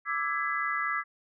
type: chord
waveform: sine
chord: E dominant seventh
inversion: third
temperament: equal with one note detuned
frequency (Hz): 1174.7 / 1318.5 / 1661.2 / 2008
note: D6 / E6 / G#6 / B6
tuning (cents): 0 / 0 / 0 / +28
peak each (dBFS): -33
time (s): 0.05-1.04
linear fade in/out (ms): 50
effects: none